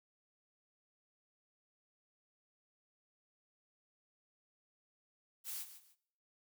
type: noise with echo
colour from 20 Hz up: blue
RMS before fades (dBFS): -43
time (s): 5.44-5.66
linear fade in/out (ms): 50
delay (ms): 150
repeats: 2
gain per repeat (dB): -12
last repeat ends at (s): 5.96
effects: noise-tail reverb RT60 0.7 s tail -20 dB re dry